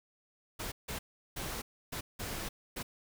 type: noise bursts at uneven times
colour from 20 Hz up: pink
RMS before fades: -39 dBFS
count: 6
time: 0.59-0.72 / 0.88-0.99 / 1.36-1.62 / 1.92-2.01 / 2.19-2.49 / 2.76-2.83 s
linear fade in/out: 10 ms
effects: none